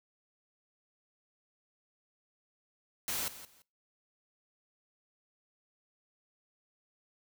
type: noise with echo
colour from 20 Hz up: white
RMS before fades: -35 dBFS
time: 3.08-3.28 s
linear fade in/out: 0 ms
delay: 170 ms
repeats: 2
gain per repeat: -14 dB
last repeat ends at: 3.62 s
effects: noise-tail reverb RT60 0.3 s tail -22 dB re dry